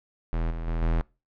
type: tone with level steps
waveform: square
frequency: 41.2 Hz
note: E1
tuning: in tune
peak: -25 / -31 / -26 / -22 dBFS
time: 0.33-1.01 s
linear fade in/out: 0 ms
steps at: 0.51 / 0.67 / 0.82 s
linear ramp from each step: 2 ms
effects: noise-tail reverb RT60 0.3 s tail -25 dB re dry + low-pass 2000 Hz 12 dB/octave